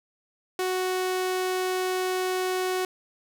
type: tone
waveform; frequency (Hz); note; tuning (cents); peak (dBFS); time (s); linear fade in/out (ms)
sawtooth; 370; F#4; 0; -21; 0.59-2.85; 2
effects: none